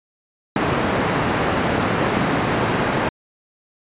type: band-pass noise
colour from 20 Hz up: pink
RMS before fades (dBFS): -20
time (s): 0.56-3.09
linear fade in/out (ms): 2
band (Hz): 130 to 1900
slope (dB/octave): 12
effects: resampled to 8000 Hz